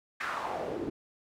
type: noise with band-pass filter sweep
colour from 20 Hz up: pink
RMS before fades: -35 dBFS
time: 0.2-0.9 s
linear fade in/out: 10 ms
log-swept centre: 1700 to 280 Hz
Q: 2.8
effects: none